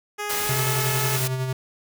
10% pulse tone with pitch glide, 415.3 to 431.4 Hz, G#4 to A4, 0 to -34 cents, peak -19 dBFS, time 0.18-1.18 s, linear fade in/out 20 ms, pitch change +66 cents, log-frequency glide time 0.42-0.63 s
white noise, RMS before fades -27 dBFS, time 0.29-1.28 s, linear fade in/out 10 ms
square tone with tremolo, 129.9 Hz, C3, 12 cents flat, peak -23 dBFS, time 0.49-1.53 s, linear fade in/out 5 ms, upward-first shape sine, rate 11 Hz, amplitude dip 40%
effects none

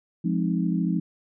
sine chord, F minor seventh, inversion none, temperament equal, 174.61 / 207.7 / 261.6 / 311.1 Hz, F3 / Ab3 / C4 / Eb4, 0 / 0 / 0 / 0 cents, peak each -24 / -28 / -30 / -30 dBFS, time 0.24-1 s, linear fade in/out 10 ms, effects none

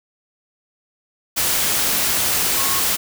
sine tone in noise, 1090 Hz, C#6, 29 cents flat, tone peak -27 dBFS, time 2.57-2.81 s, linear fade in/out 20 ms, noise white, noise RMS -19 dBFS, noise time 1.36-2.97 s, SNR -11 dB, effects none

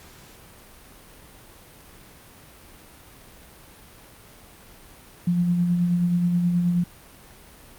sine tone with tremolo, 175.1 Hz, F3, 5 cents sharp, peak -17 dBFS, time 5.27-6.84 s, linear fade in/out 5 ms, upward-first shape sine, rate 9.4 Hz, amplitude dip 35%, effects pink hiss -48 dBFS RMS until 7.78 s + Opus 48 kbps

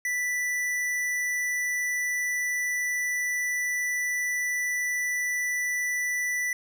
sine tone with tanh clipping, 1975.5 Hz, B6, in tune, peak -27 dBFS, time 0.05-6.53 s, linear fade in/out 2 ms, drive 18 dB, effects none

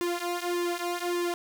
sawtooth tone with flanger, 349.8 Hz, F4, 3 cents sharp, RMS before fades -30 dBFS, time 0.01-1.34 s, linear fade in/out 0 ms, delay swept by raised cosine 1.3 to 3.5 ms, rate 1.7 Hz, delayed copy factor -0.85, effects none

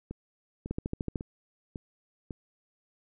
two click trains, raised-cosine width 3 ms, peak -18 / -24 dBFS, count 7 / 5, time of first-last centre 0.71-1.158 / 0.11-2.308 s, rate 13.4 / 1.82 Hz, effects none

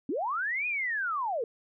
sine linear two-way sweep, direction up then down, 238.1 to 2506 to 424.9 Hz, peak -28 dBFS, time 0.09-1.44 s, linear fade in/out 2 ms, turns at 0.67 s, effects none

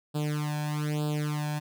sawtooth tone with flanger, 150 Hz, D3, 37 cents sharp, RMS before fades -30 dBFS, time 0.14-1.6 s, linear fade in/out 20 ms, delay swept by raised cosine 0.24 to 1.22 ms, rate 1.1 Hz, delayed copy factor +1, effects none

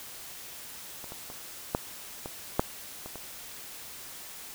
clicks, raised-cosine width 1 ms, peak -29 / -27 / -29 / -11 / -22 / -8 / -26 / -26 dBFS, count 8, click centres 1.042 / 1.121 / 1.301 / 1.749 / 2.259 / 2.595 / 3.06 / 3.157 s, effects white hiss -44 dBFS RMS until 4.54 s

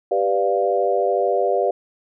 sine chord, G dominant seventh, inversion none, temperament equal, 392 / 493.9 / 587.3 / 698.5 Hz, G4 / B4 / D5 / F5, 0 / 0 / 0 / 0 cents, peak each -22 dBFS, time 0.11-1.71 s, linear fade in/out 5 ms, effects none

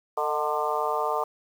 harmonic tone with a mistuned harmonic, 149.4 Hz, D3, 30 cents sharp, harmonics 3 / 4 / 5 / 6 / 7 / 8, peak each -31 / -31 / -31 / -31 / -31 / -31 dBFS, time 0.17-1.24 s, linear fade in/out 5 ms, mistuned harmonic 4, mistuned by +49 cents, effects 8-bit

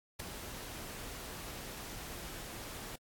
pink noise with ADSR envelope, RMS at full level -37 dBFS, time 0.19-2.96 s, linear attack 11 ms, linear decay 6 ms, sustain -8 dB, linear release 7 ms, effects AAC 64 kbps

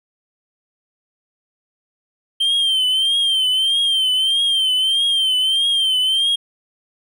triangle tone with vibrato, 3136 Hz, G7, in tune, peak -13 dBFS, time 2.4-6.36 s, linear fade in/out 10 ms, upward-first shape triangle, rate 1.6 Hz, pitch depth 82 cents each way, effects none

